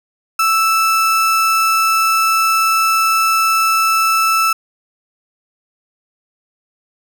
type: tone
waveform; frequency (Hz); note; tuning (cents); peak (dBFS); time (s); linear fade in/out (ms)
35% pulse; 1318.5; E6; 0; -10; 0.39-4.53; 5
effects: none